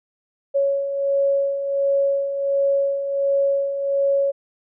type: beating tone pair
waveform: sine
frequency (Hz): 554.4 / 555.8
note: C#5 / C#5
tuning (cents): 0 / +4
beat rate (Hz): 1.4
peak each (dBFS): -26 / -18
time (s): 0.54-4.32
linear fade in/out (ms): 20
effects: none